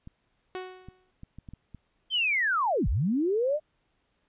clicks, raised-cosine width 5 ms, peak -31 dBFS, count 7, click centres 0.074 / 0.886 / 1.234 / 1.386 / 1.488 / 1.536 / 1.747 s
sawtooth tone with exponential decay, 370 Hz, F#4, in tune, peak -28 dBFS, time 0.55-1.11 s, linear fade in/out 0 ms, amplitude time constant 120 ms
sine linear two-way sweep, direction down then up, 3190 to 35.7 to 629 Hz, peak -23 dBFS, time 2.1-3.6 s, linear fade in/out 50 ms, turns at 2.88 s
effects pink hiss -73 dBFS RMS until 4.28 s + resampled to 8000 Hz

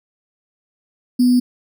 sine tone with sample-and-hold, 247.7 Hz, B3, 5 cents sharp, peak -10 dBFS, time 1.19-1.4 s, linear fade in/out 10 ms, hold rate 4900 Hz, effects none

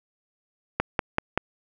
click train, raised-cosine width 0.5 ms, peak -6 dBFS, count 4, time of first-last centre 0.8-1.376 s, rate 5.21 Hz, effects none

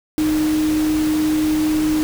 sine tone in noise, 308.5 Hz, D#4, 15 cents flat, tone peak -15 dBFS, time 0.18-2.03 s, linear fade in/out 0 ms, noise pink, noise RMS -29 dBFS, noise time 0.18-2.03 s, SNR +11 dB, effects none

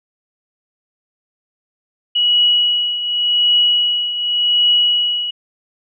sine tone with tremolo, 2920 Hz, F#7, 24 cents flat, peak -9 dBFS, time 2.15-5.31 s, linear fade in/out 10 ms, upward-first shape triangle, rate 0.88 Hz, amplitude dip 70%, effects none

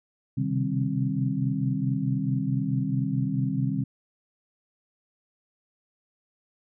sine tone cluster, 129.4 / 134 / 153.9 / 196.6 / 265.6 Hz, C3 / C3 / D#3 / G3 / C4, -19 / +42 / -19 / +5 / +26 cents, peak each -30 dBFS, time 0.37-3.84 s, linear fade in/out 10 ms, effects none

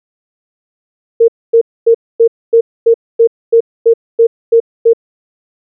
sine tone bursts, 460.1 Hz, A#4, 23 cents flat, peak -3 dBFS, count 12, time 1.2-4.934 s, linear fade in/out 10 ms, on 82 ms, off 250 ms, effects none

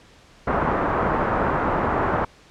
white low-pass noise, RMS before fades -22 dBFS, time 0.47-2.25 s, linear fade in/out 5 ms, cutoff 1300 Hz, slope 24 dB/octave, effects pink hiss -51 dBFS RMS until 2.5 s + low-pass 6000 Hz 12 dB/octave

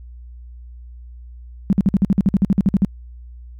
sine tone bursts, 195.3 Hz, G3, 6 cents flat, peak -10 dBFS, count 15, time 1.7-2.848 s, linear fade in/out 0 ms, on 28 ms, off 52 ms, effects added 60 Hz sine -35 dBFS peak until 3.59 s

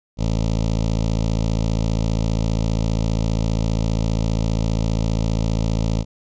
15% pulse tone with notch filter, 55 Hz, A1, in tune, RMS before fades -20 dBFS, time 0.17-6.05 s, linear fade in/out 50 ms, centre 1600 Hz, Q 0.55, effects resampled to 16000 Hz

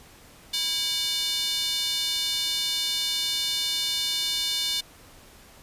square tone with high-pass filter, 326 Hz, E4, 19 cents flat, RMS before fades -27 dBFS, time 0.53-4.81 s, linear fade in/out 10 ms, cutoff 3700 Hz, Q 3.3, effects pink hiss -51 dBFS RMS until 5.62 s + resampled to 32000 Hz

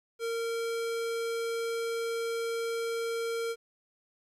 square tone, 460.5 Hz, A#4, 21 cents flat, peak -31 dBFS, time 0.19-3.56 s, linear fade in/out 50 ms, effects low-pass 12000 Hz 12 dB/octave + 11-bit

